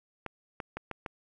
clicks, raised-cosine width 0.5 ms, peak -21 dBFS, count 5, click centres 0.263 / 0.602 / 0.77 / 0.913 / 1.062 s, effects none

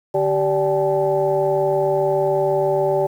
sine tone cluster, 146.9 / 387.6 / 581 / 782 / 862 Hz, D3 / G4 / D5 / G5 / A5, +1 / -20 / -19 / -4 / -36 cents, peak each -28 / -19 / -19 / -26 / -26 dBFS, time 0.14-3.07 s, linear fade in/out 10 ms, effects tanh soft clip ceiling -5 dBFS + 8-bit

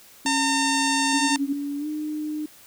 sine tone, 274.2 Hz, C#4, 19 cents flat, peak -25 dBFS, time 0.25-1.53 s, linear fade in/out 5 ms
harmonic tone, 908 Hz, A#5, 46 cents flat, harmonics 1 / 2 / 3 / 4 / 5 / 6 / 7 / 8 / 9 / 10, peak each -25 / -28 / -30 / -31 / -32 / -33 / -33 / -34 / -35 / -35 dBFS, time 0.26-1.36 s, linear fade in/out 0 ms
sine tone with pitch glide, 285.3 to 304 Hz, C#4 to D#4, +50 to -40 cents, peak -26 dBFS, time 1.13-2.46 s, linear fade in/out 5 ms, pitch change +110 cents, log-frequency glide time 1.78-1.87 s
effects white hiss -50 dBFS RMS until 2.66 s

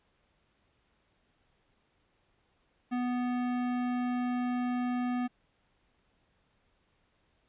sine tone with hard clipping, 246.9 Hz, B3, in tune, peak -31 dBFS, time 2.91-5.28 s, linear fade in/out 20 ms, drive 16 dB, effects pink hiss -72 dBFS RMS until 7.48 s + resampled to 8000 Hz

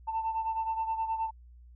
sine beating tone pair, 891 / 900.5 Hz, A5 / A5, +22 / +40 cents, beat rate 9.5 Hz, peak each -29 / -35 dBFS, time 0.07-1.31 s, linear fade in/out 20 ms, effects tanh soft clip ceiling -24 dBFS + added 60 Hz sine -50 dBFS peak until 1.75 s

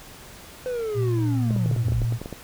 triangle linear sweep, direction down, 513 to 30.01 Hz, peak -23 dBFS, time 0.66-2.05 s, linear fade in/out 0 ms
sine tone, 116.54 Hz, A#2, in tune, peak -21 dBFS, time 0.94-2.19 s, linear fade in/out 50 ms
clicks, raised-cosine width 2 ms, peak -19 dBFS, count 12, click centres 1.508 / 1.563 / 1.66 / 1.713 / 1.763 / 1.884 / 1.921 / 2.018 / 2.124 / 2.216 / 2.259 / 2.327 s
effects pink hiss -44 dBFS RMS until 2.43 s

